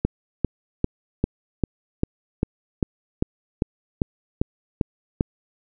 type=click train; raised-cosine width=3 ms; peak=-6 dBFS; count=14; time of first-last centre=0.05-5.209 s; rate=2.52 Hz; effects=none